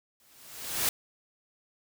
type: noise with exponential growth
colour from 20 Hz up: white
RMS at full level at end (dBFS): -25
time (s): 0.2-0.89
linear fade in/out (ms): 1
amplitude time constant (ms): 150
effects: none